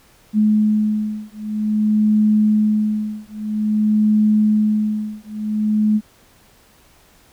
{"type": "beating tone pair", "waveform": "sine", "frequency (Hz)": [212.9, 213.41], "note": ["G#3", "G#3"], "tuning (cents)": [43, 47], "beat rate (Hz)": 0.51, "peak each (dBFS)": -17, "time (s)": [0.33, 6.01], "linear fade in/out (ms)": 50, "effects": ["pink hiss -52 dBFS RMS until 7.32 s"]}